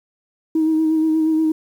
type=tone with vibrato; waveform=sine; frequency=316.5 Hz; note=D#4; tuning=30 cents sharp; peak=-13 dBFS; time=0.55-1.52 s; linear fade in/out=5 ms; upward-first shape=sine; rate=8.4 Hz; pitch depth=24 cents each way; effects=tanh soft clip ceiling -10 dBFS + 8-bit